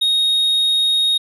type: tone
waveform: triangle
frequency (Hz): 3736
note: A#7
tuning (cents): +3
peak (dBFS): -12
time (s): 0.01-1.18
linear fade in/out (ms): 10
effects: resampled to 32000 Hz